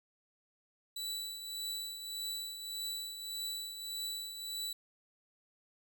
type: tone with tremolo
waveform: sawtooth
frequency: 3951 Hz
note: B7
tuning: in tune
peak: -33 dBFS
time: 0.96-4.73 s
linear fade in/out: 5 ms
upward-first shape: triangle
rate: 1.7 Hz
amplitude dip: 60%
effects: none